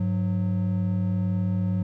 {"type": "tone pair together", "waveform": "triangle", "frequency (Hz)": [100.83, 182.8], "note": ["G2", "F#3"], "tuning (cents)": [49, -21], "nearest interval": "minor seventh", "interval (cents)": 1030, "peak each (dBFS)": -23, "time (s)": [0, 1.83], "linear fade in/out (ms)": 5, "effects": []}